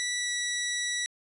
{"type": "tone with pitch glide", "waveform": "15% pulse", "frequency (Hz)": [1959, 1946.6], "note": ["B6", "B6"], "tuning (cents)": [-15, -26], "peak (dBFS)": -22, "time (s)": [0, 1.06], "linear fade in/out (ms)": 0, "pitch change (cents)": -11, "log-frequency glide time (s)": [0.15, 0.37], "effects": ["resampled to 24000 Hz"]}